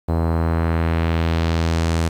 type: tone with low-pass filter sweep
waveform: sawtooth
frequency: 82.41 Hz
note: E2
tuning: in tune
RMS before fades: -19 dBFS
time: 0.08-2.09 s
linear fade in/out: 10 ms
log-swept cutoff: 840 to 9300 Hz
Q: 1.1
effects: 8-bit